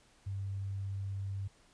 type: tone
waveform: sine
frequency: 98 Hz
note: G2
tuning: in tune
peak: -35 dBFS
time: 0.26-1.48 s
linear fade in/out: 10 ms
effects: pink hiss -65 dBFS RMS until 1.73 s + resampled to 22050 Hz